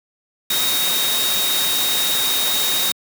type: tone in noise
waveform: sine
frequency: 3741 Hz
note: A#7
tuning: 5 cents sharp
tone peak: -20 dBFS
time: 0.5-2.92 s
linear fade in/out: 5 ms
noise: white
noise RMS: -21 dBFS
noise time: 0.5-2.92 s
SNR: -2 dB
effects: high-pass 150 Hz 12 dB/octave